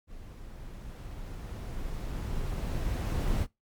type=noise with level ramp; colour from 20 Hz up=brown; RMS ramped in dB=-46 to -27 dBFS; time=0.07-3.47 s; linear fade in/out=50 ms; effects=noise-tail reverb RT60 0.2 s tail -23 dB re dry + MP3 96 kbps